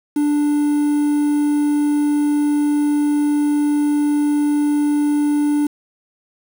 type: tone with quantisation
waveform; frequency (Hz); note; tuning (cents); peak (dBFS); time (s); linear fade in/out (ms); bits
triangle; 293.7; D4; 0; -12; 0.16-5.67; 5; 6
effects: none